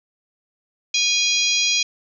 harmonic tone with a mistuned harmonic, 820 Hz, G#5, 22 cents flat, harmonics 3 / 4 / 5 / 6 / 7 / 8, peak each -22 / -23 / -24 / -25 / -25 / -26 dBFS, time 0.94-1.83 s, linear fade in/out 5 ms, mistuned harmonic 5, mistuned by -16 cents, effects none

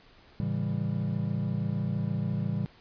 triangle chord, A dominant seventh, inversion none, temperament equal with one note detuned, 110 / 138.59 / 164.81 / 198.73 Hz, A2 / C#3 / E3 / G3, 0 / 0 / 0 / +24 cents, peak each -31 dBFS, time 0.4-2.66 s, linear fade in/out 0 ms, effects pink hiss -57 dBFS RMS until 2.8 s + resampled to 11025 Hz

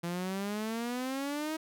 sawtooth exponential sweep, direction up, 169.2 to 319.6 Hz, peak -29 dBFS, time 0.03-1.57 s, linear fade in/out 10 ms, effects none

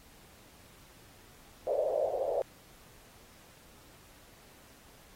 white band-pass noise, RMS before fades -31 dBFS, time 1.67-2.42 s, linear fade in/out 0 ms, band 480 to 640 Hz, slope 48 dB/octave, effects pink hiss -58 dBFS RMS until 5.15 s + AAC 48 kbps

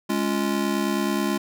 square chord, Db major, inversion second, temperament just, 207.9 / 277.2 / 346.5 Hz, Ab3 / Db4 / F4, +2 / 0 / -14 cents, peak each -26 / -28 / -28 dBFS, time 0.09-1.38 s, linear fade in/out 10 ms, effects none

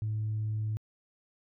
sine tone, 107.9 Hz, A2, 33 cents flat, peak -28 dBFS, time 0.02-0.77 s, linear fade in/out 0 ms, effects tanh soft clip ceiling -26 dBFS

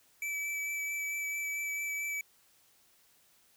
square tone with vibrato, 2306 Hz, D7, 32 cents flat, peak -34 dBFS, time 0.22-2.21 s, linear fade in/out 2 ms, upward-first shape sine, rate 4.5 Hz, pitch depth 12 cents each way, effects white hiss -66 dBFS RMS until 3.56 s

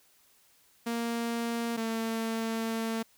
sawtooth tone pair in turn, 233.1 / 225.4 Hz, A#3 / A3, 0 / +42 cents, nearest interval minor second, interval 58 cents, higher first, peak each -26 dBFS, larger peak neither, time 0.86-1.77 / 1.77-3.03 s, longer second, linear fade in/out 10 ms, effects white hiss -64 dBFS RMS until 3.17 s

